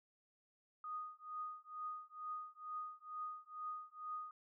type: tone with tremolo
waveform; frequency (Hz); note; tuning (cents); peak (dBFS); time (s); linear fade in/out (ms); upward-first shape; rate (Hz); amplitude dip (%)
sine; 1240; D#6; -6; -40; 0.84-4.31; 2; triangle; 2.2; 100
effects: none